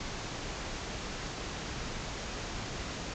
pink low-pass noise, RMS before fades -39 dBFS, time 0-3.14 s, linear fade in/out 5 ms, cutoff 7300 Hz, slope 96 dB/octave, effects none

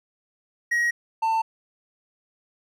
triangle tone pair in turn, 1895 / 894.3 Hz, A#6 / A5, +28 / +28 cents, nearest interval octave + minor second, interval 1300 cents, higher first, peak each -18 dBFS, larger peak neither, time 0.71-0.91 / 1.22-1.42 s, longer neither, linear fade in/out 10 ms, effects none

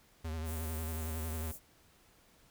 square tone with vibrato, 79.8 Hz, D#2, 44 cents sharp, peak -37 dBFS, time 0.24-1.52 s, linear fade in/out 10 ms, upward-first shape sine, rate 11 Hz, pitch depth 52 cents each way
white band-stop noise, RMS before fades -47 dBFS, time 0.44-1.6 s, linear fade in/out 50 ms, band 640 to 7200 Hz, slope 24 dB/octave
effects pink hiss -65 dBFS RMS until 2.5 s

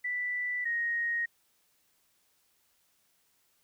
sine tone pair in turn, 1975.5 / 1872.3 Hz, B6 / A#6, 0 / +7 cents, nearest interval minor second, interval 93 cents, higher first, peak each -30 / -28 dBFS, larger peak second, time 0.04-0.65 / 0.65-1.26 s, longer neither, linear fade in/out 10 ms, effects white hiss -71 dBFS RMS until 3.63 s

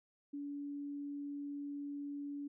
sine tone, 286 Hz, D4, 46 cents flat, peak -40 dBFS, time 0.33-2.48 s, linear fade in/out 10 ms, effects none

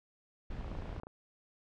brown noise, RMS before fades -41 dBFS, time 0.5-1 s, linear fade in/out 5 ms
click train, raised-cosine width 1 ms, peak -33 dBFS, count 14, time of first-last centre 0.61-1.069 s, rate 28.3 Hz
effects low-pass 4000 Hz 12 dB/octave

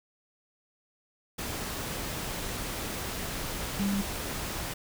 sine tone in noise, 198.9 Hz, G3, 25 cents sharp, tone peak -26 dBFS, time 3.79-4.02 s, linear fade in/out 10 ms, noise pink, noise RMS -35 dBFS, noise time 1.38-4.74 s, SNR +6 dB, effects none

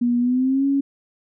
sine tone with pitch glide, 241.1 to 277 Hz, B3 to C#4, -41 to -1 cents, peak -16 dBFS, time 0.01-0.81 s, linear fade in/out 10 ms, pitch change +240 cents, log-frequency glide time 0.19-0.66 s, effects none

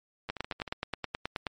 two click trains, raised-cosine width 0.3 ms, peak -23 / -15 dBFS, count 6 / 12, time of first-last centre 0.29-0.678 / 0.3-1.468 s, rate 12.9 / 9.42 Hz, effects MP3 48 kbps

